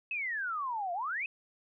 sine exponential two-way sweep, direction down then up, 2637 to 677 to 2637 Hz, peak -32 dBFS, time 0.11-1.26 s, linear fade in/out 2 ms, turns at 0.93 s, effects none

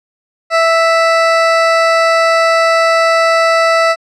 20% pulse tone, 659 Hz, E5, 1 cent flat, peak -3 dBFS, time 0.5-3.96 s, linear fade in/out 50 ms, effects low-pass 5000 Hz 12 dB/octave

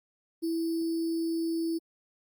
sine tone with sample-and-hold, 329.6 Hz, E4, in tune, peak -27 dBFS, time 0.42-1.79 s, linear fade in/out 20 ms, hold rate 4900 Hz, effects Opus 32 kbps

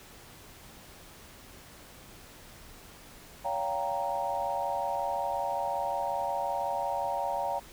sine chord, G half-diminished seventh, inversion second, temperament equal with one note detuned, 566.7 / 698.5 / 784 / 932.3 Hz, Db5 / F5 / G5 / Bb5, +38 / 0 / 0 / 0 cents, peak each -35 / -35 / -34 / -33 dBFS, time 3.44-7.6 s, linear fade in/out 20 ms, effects pink hiss -51 dBFS RMS until 7.72 s

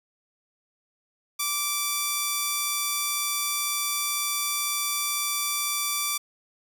5% pulse tone, 1166 Hz, D6, 13 cents flat, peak -13 dBFS, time 1.39-6.18 s, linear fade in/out 10 ms, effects none

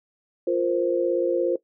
sine chord, F suspended fourth, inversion none, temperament equal, 349.2 / 466.2 / 523.3 Hz, F4 / Bb4 / C5, 0 / 0 / 0 cents, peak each -23 / -26 / -24 dBFS, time 0.47-1.56 s, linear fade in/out 5 ms, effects noise-tail reverb RT60 0.1 s tail -17 dB re dry

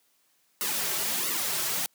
white noise with flanger, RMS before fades -29 dBFS, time 0.61-1.86 s, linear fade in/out 0 ms, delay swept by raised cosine 1.2 to 4.2 ms, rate 1.5 Hz, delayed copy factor -0.85, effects white hiss -68 dBFS RMS until 1.94 s + high-pass 150 Hz 12 dB/octave

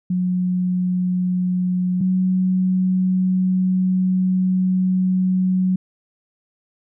sine tone pair in turn, 181.5 / 185.31 Hz, F#3 / F#3, -33 / +3 cents, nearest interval unison, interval 36 cents, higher second, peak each -17 / -15 dBFS, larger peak second, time 0.1-2.01 / 2.01-5.76 s, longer second, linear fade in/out 5 ms, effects none

